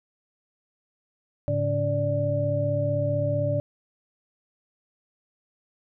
sine tone cluster, 108.2 / 143.8 / 285.7 / 584 Hz, A2 / D3 / D4 / D5, -29 / -36 / -48 / -10 cents, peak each -27 / -29 / -34 / -25 dBFS, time 1.48-3.6 s, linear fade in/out 0 ms, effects none

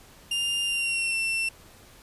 40% pulse tone with pitch glide, 2803 to 2700 Hz, F7 to E7, +6 to +41 cents, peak -24 dBFS, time 0.31-1.49 s, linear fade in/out 5 ms, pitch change -65 cents, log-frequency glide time 0.64-1.15 s, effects pink hiss -52 dBFS RMS until 2.02 s + resampled to 32000 Hz

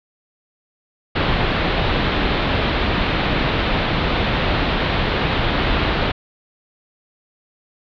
pink low-pass noise, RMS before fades -19 dBFS, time 1.15-6.12 s, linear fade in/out 10 ms, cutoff 4000 Hz, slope 48 dB/octave, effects none

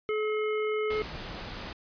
harmonic tone, 428.5 Hz, A4, 46 cents flat, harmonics 1 / 3 / 5 / 7, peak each -27 / -37 / -37 / -46 dBFS, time 0.09-1.02 s, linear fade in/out 0 ms
pink noise, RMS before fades -39 dBFS, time 0.9-1.73 s, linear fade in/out 5 ms
effects resampled to 11025 Hz

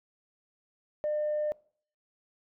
sine tone, 602 Hz, D5, 43 cents sharp, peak -26 dBFS, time 1.04-1.52 s, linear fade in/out 0 ms, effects noise-tail reverb RT60 0.5 s tail -23 dB re dry + tanh soft clip ceiling -24 dBFS

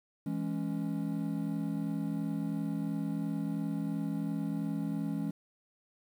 triangle chord, C# minor, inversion first, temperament equal, 164.81 / 207.7 / 277.2 Hz, E3 / G#3 / C#4, 0 / 0 / 0 cents, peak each -34 dBFS, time 0.26-5.31 s, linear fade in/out 5 ms, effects 10-bit

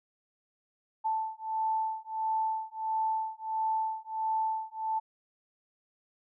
sine beating tone pair, 880 / 881.5 Hz, A5 / A5, 0 / +3 cents, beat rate 1.5 Hz, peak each -32 / -32 dBFS, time 1.04-5 s, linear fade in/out 20 ms, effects none

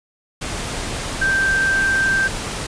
sine tone in noise, 1568 Hz, G6, in tune, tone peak -15 dBFS, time 1.21-2.28 s, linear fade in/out 10 ms, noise pink, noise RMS -26 dBFS, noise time 0.41-2.67 s, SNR +8 dB, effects resampled to 22050 Hz

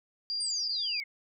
sine tone, 4782 Hz, D8, 30 cents sharp, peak -30 dBFS, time 0.3-1 s, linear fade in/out 0 ms
sine exponential sweep, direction down, 9330 to 2093 Hz, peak -35 dBFS, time 0.4-1.04 s, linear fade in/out 10 ms
effects none

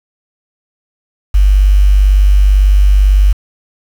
sine tone with quantisation, 49 Hz, G1, in tune, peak -4 dBFS, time 1.34-3.33 s, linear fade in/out 10 ms, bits 5, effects none

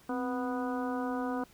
harmonic tone with a mistuned harmonic, 246.9 Hz, B3, in tune, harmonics 1 / 2 / 3 / 4 / 5 / 6, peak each -33 / -38 / -39 / -41 / -43 / -45 dBFS, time 0.09-1.44 s, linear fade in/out 5 ms, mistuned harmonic 1, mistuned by +82 cents, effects pink hiss -60 dBFS RMS until 1.53 s

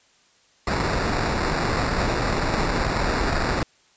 pink noise with sample-and-hold, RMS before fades -23 dBFS, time 0.67-3.63 s, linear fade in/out 2 ms, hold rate 3150 Hz, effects white hiss -59 dBFS RMS until 3.96 s + resampled to 16000 Hz

